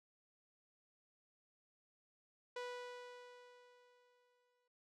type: tone with exponential decay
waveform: sawtooth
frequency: 492 Hz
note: B4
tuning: 7 cents flat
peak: -38 dBFS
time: 2.56-4.68 s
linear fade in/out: 5 ms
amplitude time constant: 460 ms
effects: noise-tail reverb RT60 0.2 s tail -21 dB re dry + low-pass 5000 Hz 12 dB/octave